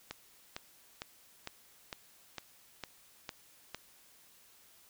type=click train; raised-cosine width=0.2 ms; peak=-22 dBFS; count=9; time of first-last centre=0.11-3.746 s; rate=2.2 Hz; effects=white hiss -62 dBFS RMS until 4.89 s